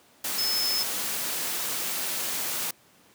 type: tone in noise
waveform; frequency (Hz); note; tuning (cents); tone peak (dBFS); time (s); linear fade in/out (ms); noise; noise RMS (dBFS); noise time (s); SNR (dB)
sine; 5210; E8; -21; -25; 0.38-0.83; 5; white; -30; 0.24-2.71; +2
effects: pink hiss -58 dBFS RMS until 3.14 s + high-pass 150 Hz 12 dB/octave